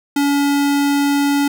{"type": "tone", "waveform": "square", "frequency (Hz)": 284, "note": "C#4", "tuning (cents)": 42, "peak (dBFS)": -14, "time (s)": [0.16, 1.48], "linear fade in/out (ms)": 5, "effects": []}